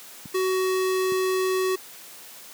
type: clicks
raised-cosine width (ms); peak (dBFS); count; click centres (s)
5; -21; 2; 0.257 / 1.121
type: tone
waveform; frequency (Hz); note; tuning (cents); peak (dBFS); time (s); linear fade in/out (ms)
square; 374.4; F#4; +20; -22; 0.34-1.76; 10
effects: white hiss -44 dBFS RMS until 2.53 s + high-pass 200 Hz 12 dB/octave

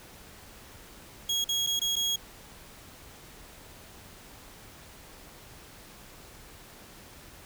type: tone with dropouts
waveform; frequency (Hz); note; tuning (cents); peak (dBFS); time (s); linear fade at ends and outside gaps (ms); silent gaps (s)
30% pulse; 3300; G#7; -12; -23; 1.29-2.16; 5; 1.443-1.489 / 1.665-1.671 / 1.794-1.815 / 1.957-1.964
effects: pink hiss -50 dBFS RMS until 7.45 s

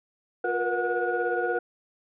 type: tone cluster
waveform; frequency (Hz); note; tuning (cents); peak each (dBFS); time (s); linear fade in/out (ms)
sine; 356.2 / 469.3 / 486.2 / 730 / 1450; F4 / A#4 / B4 / F#5 / F#6; +34 / +12 / -27 / -24 / -35; -30; 0.44-1.59; 5
effects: tanh soft clip ceiling -15 dBFS

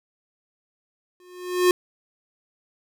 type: tone with exponential growth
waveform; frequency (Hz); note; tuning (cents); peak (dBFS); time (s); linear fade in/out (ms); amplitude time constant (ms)
square; 360; F#4; -47; -13; 1.2-1.71; 1; 110
effects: none

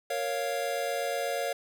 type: chord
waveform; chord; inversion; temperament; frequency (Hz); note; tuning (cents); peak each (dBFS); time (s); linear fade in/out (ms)
square; Bb minor; none; equal; 466.2 / 554.4 / 698.5; Bb4 / Db5 / F5; 0 / 0 / 0; -36 / -33 / -34; 0.1-1.53; 5
effects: none

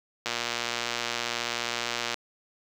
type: click train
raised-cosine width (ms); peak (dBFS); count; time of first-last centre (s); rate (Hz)
0.2; -11; 225; 0.26-2.142; 119
effects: high-pass 200 Hz 12 dB/octave + 7-bit

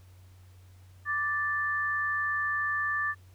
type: tone pair together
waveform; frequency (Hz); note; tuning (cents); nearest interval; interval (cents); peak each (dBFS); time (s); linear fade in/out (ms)
sine; 1174.7 / 1763; D6 / A6; 0 / +3; perfect fifth; 703; -32 / -28; 1.05-3.15; 50
effects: added 92 Hz sine -51 dBFS peak until 3.34 s + pink hiss -64 dBFS RMS until 3.34 s

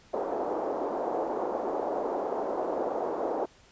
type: band-pass noise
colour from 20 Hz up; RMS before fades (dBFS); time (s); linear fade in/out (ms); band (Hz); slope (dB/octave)
pink; -31; 0.13-3.46; 10; 350 to 860; 24
effects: pink hiss -58 dBFS RMS until 3.71 s + resampled to 16000 Hz

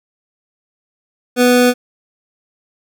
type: tone pair together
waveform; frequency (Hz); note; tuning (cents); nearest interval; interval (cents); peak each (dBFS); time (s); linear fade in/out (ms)
square; 247.1 / 493.9; B3 / B4; +1 / 0; octave; 1199; -12; 1.36-1.74; 50
effects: none

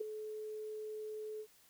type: tone with ADSR envelope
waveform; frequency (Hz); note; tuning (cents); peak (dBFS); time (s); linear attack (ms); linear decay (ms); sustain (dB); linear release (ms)
sine; 430; A4; -40; -32; 0-1.47; 11; 8; -9; 70
effects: white hiss -66 dBFS RMS until 1.69 s

